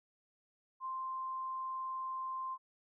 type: tone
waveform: sine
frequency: 1046.5 Hz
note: C6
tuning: in tune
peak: -37 dBFS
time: 0.8-2.58 s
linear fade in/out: 50 ms
effects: none